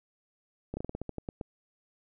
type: slowing click train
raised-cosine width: 2 ms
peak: -22 dBFS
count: 11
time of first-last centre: 0.74-1.412 s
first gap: 30 ms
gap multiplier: 1.17
effects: none